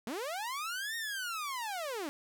sawtooth linear two-way sweep, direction up then down, 204.5 to 1864.7 to 271.2 Hz, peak -32 dBFS, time 0.07-2.09 s, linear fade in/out 0 ms, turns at 0.96 s, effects none

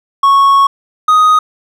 triangle tone pair in turn, 1105 / 1248.2 Hz, C#6 / D#6, -6 / +5 cents, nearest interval major second, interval 211 cents, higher second, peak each -3 dBFS, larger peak neither, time 0.23-0.67 / 1.08-1.39 s, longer first, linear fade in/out 5 ms, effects none

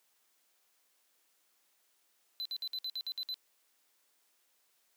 triangle tone bursts, 4030 Hz, B7, 34 cents sharp, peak -34 dBFS, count 9, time 2.4-3.342 s, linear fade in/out 0 ms, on 54 ms, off 57 ms, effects white hiss -73 dBFS RMS until 4.96 s + high-pass 300 Hz 12 dB/octave

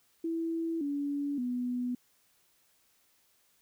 sine tone with pitch steps, 329.6 / 285.3 / 246.9 Hz, E4 / C#4 / B3, 0 / +50 / 0 cents, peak -30 dBFS, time 0.24-1.95 s, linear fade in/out 5 ms, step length 570 ms, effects white hiss -69 dBFS RMS until 3.61 s

